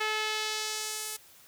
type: tone with band-pass filter sweep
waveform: sawtooth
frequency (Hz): 431.5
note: A4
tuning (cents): -34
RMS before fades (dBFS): -33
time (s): 0-1.17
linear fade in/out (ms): 10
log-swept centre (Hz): 2200 to 11000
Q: 1
effects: white hiss -56 dBFS RMS until 1.47 s